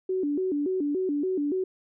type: tone with vibrato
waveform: sine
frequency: 329.6 Hz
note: E4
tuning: in tune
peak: -24 dBFS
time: 0.09-1.64 s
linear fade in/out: 5 ms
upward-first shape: square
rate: 3.5 Hz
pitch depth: 220 cents each way
effects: none